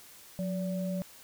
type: tone pair together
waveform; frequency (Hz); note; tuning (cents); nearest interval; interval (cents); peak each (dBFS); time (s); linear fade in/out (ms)
sine; 181.11 / 575; F#3 / D5; -37 / -37; octave + minor sixth; 2000; -31 / -37; 0.39-1.02; 0
effects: white hiss -53 dBFS RMS until 1.23 s